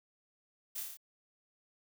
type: noise with echo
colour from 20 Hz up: blue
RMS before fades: -40 dBFS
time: 0.75-0.81 s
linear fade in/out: 10 ms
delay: 27 ms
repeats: 6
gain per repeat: -2 dB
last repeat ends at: 0.972 s
effects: none